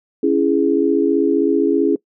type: chord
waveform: sine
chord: C# minor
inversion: none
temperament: just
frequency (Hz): 277.2 / 332.6 / 415.8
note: C#4 / E4 / G#4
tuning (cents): 0 / +16 / +2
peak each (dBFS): -17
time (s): 0.23-1.96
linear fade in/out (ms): 5
effects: noise-tail reverb RT60 0.1 s tail -22 dB re dry